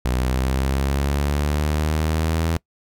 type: linear sweep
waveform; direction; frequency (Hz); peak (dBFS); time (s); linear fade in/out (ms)
sawtooth; up; 61.8 to 82.6; -15; 0.05-2.57; 0
effects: noise-tail reverb RT60 0.1 s tail -24 dB re dry